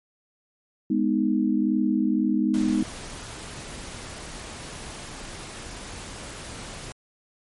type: chord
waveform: sine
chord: G# minor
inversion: none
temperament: just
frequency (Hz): 207.7 / 249.2 / 311.5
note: G#3 / B3 / D#4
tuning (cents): 0 / +16 / +2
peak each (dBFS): -24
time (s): 0.9-2.83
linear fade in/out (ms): 5
type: noise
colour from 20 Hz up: pink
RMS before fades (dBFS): -38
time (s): 2.54-6.92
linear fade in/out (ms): 0
effects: MP3 48 kbps